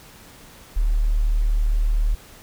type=tone; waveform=sine; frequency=37.73 Hz; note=D1; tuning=48 cents sharp; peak=-16 dBFS; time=0.76-2.15 s; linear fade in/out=10 ms; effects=pink hiss -46 dBFS RMS until 2.42 s